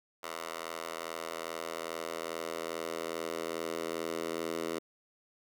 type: tone with high-pass filter sweep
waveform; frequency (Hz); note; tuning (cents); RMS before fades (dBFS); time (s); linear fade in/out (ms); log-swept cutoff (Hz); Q
10% pulse; 82.41; E2; 0; -38; 0.23-4.79; 5; 770 to 370; 1.4
effects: none